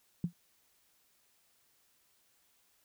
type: tone with exponential decay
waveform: sine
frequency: 172.4 Hz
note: F3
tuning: 22 cents flat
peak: -26 dBFS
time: 0.24-0.33 s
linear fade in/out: 2 ms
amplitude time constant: 18 ms
effects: white hiss -71 dBFS RMS until 2.84 s